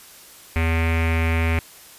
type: tone with low-pass filter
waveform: square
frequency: 81.9 Hz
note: E2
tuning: 11 cents flat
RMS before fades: -20 dBFS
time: 0.56-1.59 s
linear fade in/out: 0 ms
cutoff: 2300 Hz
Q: 5.7
effects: white hiss -45 dBFS RMS until 1.98 s + resampled to 32000 Hz